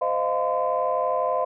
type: tone cluster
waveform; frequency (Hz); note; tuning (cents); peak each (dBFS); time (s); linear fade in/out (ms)
sine; 515 / 619 / 691 / 1024; C5 / D#5 / F5 / C6; -28 / -9 / -19 / -38; -26; 0.01-1.45; 10
effects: tanh soft clip ceiling -12 dBFS